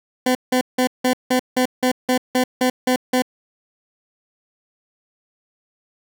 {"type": "tone bursts", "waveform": "20% pulse", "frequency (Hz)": 253.6, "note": "B3", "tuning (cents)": 46, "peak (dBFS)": -10, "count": 12, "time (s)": [0.26, 3.222], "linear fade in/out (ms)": 5, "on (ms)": 91, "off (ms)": 170, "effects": []}